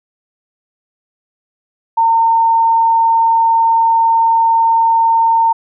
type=tone; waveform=sine; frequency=911 Hz; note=A#5; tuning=40 cents flat; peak=-8 dBFS; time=1.97-5.53 s; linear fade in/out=10 ms; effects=none